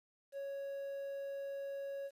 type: tone with quantisation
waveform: triangle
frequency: 554.4 Hz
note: C#5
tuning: in tune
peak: -38 dBFS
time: 0.32-2.11 s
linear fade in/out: 50 ms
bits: 11
effects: resampled to 32000 Hz